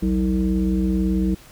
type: tone with frequency modulation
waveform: sine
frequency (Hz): 188.9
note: F#3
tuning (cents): +36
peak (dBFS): -17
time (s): 0.02-1.35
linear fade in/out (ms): 10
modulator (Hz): 132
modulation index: 1.1
effects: pink hiss -47 dBFS RMS until 1.51 s